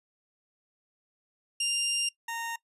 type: tone pair in turn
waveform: 20% pulse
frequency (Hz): 2794 / 924.3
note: F7 / A#5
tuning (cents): 0 / -15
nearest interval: octave + perfect fifth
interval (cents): 1915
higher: first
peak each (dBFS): -22 / -28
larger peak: first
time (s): 1.6-2.09 / 2.28-2.56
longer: first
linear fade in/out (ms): 5
effects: noise-tail reverb RT60 0.1 s tail -21 dB re dry + resampled to 32000 Hz